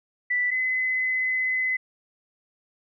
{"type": "tone pair in turn", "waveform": "sine", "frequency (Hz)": [1975.5, 2029], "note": ["B6", "B6"], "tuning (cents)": [0, 46], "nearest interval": "unison", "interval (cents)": 46, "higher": "second", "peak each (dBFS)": [-21, -22], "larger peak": "first", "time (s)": [[0.3, 0.51], [0.51, 1.77]], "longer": "second", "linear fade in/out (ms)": 10, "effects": []}